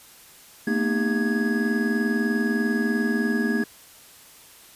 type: tone cluster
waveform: triangle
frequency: 223.4 / 243.5 / 306.6 / 402.3 / 1664 Hz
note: A3 / B3 / D#4 / G4 / G#6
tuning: +27 / -24 / -25 / +45 / +3 cents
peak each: -22 / -25 / -28 / -28 / -27 dBFS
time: 0.67-3.64 s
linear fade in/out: 5 ms
effects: white hiss -49 dBFS RMS until 4.75 s + resampled to 32000 Hz